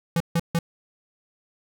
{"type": "tone bursts", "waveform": "square", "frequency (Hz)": 167.9, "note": "E3", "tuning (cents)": 32, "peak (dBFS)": -20, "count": 3, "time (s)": [0.16, 0.589], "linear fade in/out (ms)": 2, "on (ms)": 43, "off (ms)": 150, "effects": []}